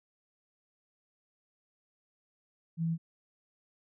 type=tone; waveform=sine; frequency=164.81 Hz; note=E3; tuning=in tune; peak=-28 dBFS; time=2.77-2.98 s; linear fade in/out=50 ms; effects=none